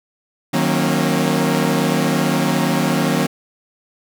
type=chord; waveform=sawtooth; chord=D# minor seventh; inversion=none; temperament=equal with one note detuned; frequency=155.56 / 185 / 233.1 / 270.5 Hz; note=D#3 / F#3 / A#3 / C#4; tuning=0 / 0 / 0 / -42 cents; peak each=-17 dBFS; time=0.53-3.27 s; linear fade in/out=10 ms; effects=none